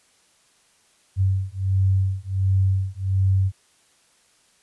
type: beating tone pair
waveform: sine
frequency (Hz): 95.1 / 96.5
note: F#2 / G2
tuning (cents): +48 / -27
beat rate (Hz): 1.4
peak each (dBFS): -21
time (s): 1.16-3.52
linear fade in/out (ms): 50
effects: white hiss -60 dBFS RMS until 4.62 s + resampled to 24000 Hz